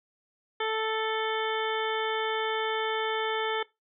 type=harmonic tone; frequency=440 Hz; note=A4; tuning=in tune; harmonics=1 / 2 / 3 / 4 / 5 / 7 / 8; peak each=-30 / -33 / -35 / -36 / -37 / -38 / -39 dBFS; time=0.6-3.63 s; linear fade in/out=5 ms; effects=noise-tail reverb RT60 0.2 s tail -21 dB re dry